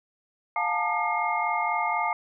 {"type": "tone cluster", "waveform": "sine", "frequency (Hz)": [707, 863, 907, 1208, 2136], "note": ["F5", "A5", "A#5", "D6", "C7"], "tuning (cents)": [21, -34, -48, 48, 35], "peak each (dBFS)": -30, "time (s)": [0.56, 2.13], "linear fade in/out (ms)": 2, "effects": []}